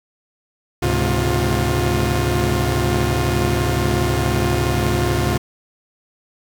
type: tone cluster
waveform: sawtooth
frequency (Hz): 71.3 / 105.9 / 130.6 / 354.6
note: C#2 / G#2 / C3 / F4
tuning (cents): +49 / +34 / -3 / +26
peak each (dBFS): -18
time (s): 0.82-5.38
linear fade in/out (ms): 10
effects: 8-bit